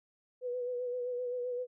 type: tone with vibrato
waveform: sine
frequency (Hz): 493.9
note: B4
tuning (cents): 0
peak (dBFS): -33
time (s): 0.41-1.67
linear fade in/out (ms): 50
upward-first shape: sine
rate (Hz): 7.7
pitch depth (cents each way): 33
effects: none